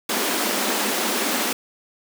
pink high-pass noise, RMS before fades -23 dBFS, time 0.09-1.53 s, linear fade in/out 5 ms, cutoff 200 Hz, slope 96 dB/octave, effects none

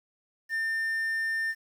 triangle tone with quantisation, 1800 Hz, A6, 39 cents sharp, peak -25 dBFS, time 0.49-1.55 s, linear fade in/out 50 ms, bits 9, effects none

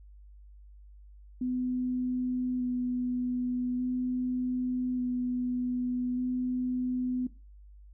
sine tone with vibrato, 250 Hz, B3, 21 cents sharp, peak -28 dBFS, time 1.41-7.27 s, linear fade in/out 5 ms, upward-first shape square, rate 0.42 Hz, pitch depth 11 cents each way, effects noise-tail reverb RT60 0.3 s tail -17 dB re dry + added 50 Hz sine -49 dBFS peak until 7.93 s

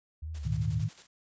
sine tone with vibrato, 73.5 Hz, D2, 2 cents sharp, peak -35 dBFS, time 0.22-0.82 s, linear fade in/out 10 ms, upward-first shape sine, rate 2.6 Hz, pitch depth 150 cents each way
white noise with tremolo, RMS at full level -50 dBFS, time 0.34-1.07 s, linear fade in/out 10 ms, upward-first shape square, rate 11 Hz, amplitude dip 55%
sine chord, Ab suspended second, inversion none, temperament equal, 103.83 / 116.54 / 155.56 Hz, Ab2 / Bb2 / Eb3, 0 / 0 / 0 cents, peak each -32 dBFS, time 0.45-0.89 s, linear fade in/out 10 ms
effects resampled to 16000 Hz

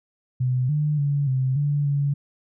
sine tone with pitch steps, 127 / 149.8 / 142.8 / 130.8 / 144.9 / 142.1 Hz, B2 / D3 / D3 / C3 / D3 / C#3, +49 / +35 / -48 / 0 / -23 / +43 cents, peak -19 dBFS, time 0.4-2.14 s, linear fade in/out 10 ms, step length 290 ms, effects none

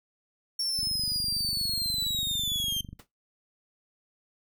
40% pulse linear sweep, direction down, 5490 to 3130 Hz, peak -26 dBFS, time 0.59-2.81 s, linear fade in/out 5 ms
click train, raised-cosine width 5 ms, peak -29 dBFS, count 53, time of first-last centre 0.79-2.93 s, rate 24.3 Hz
pink noise with exponential decay, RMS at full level -43 dBFS, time 2.99-3.07 s, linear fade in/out 5 ms, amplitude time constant 17 ms
effects noise-tail reverb RT60 0.2 s tail -20 dB re dry

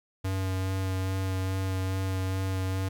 square tone with vibrato, 94.7 Hz, F#2, 41 cents sharp, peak -28 dBFS, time 0.24-2.89 s, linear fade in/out 10 ms, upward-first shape sine, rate 2.4 Hz, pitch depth 13 cents each way, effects 11-bit

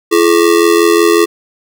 square ring-modulated tone, 382.1 Hz, G4, 44 cents flat, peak -4 dBFS, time 0.11-1.26 s, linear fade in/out 20 ms, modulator 42.7 Hz, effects none

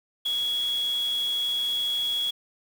sine tone in noise, 3342 Hz, G#7, 10 cents sharp, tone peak -24 dBFS, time 0.25-2.31 s, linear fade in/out 10 ms, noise white, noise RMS -42 dBFS, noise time 0.25-2.31 s, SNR +15 dB, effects none

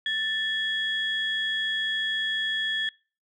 sine tone pair together, 1763 / 3328 Hz, A6 / G#7, +3 / +3 cents, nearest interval major seventh, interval 1100 cents, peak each -27 dBFS, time 0.06-2.89 s, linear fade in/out 2 ms, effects noise-tail reverb RT60 0.4 s tail -26 dB re dry + tanh soft clip ceiling -17 dBFS

